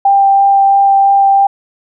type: tone with vibrato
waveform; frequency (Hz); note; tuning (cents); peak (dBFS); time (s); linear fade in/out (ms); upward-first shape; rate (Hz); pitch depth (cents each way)
sine; 790; G5; +13; -5; 0.05-1.47; 5; sine; 3; 8
effects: none